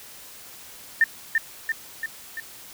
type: tone with echo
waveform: sine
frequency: 1800 Hz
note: A6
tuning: 39 cents sharp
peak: -13 dBFS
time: 1.01-1.04 s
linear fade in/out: 2 ms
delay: 340 ms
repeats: 4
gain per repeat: -4 dB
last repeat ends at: 2.4 s
effects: white hiss -44 dBFS RMS until 2.73 s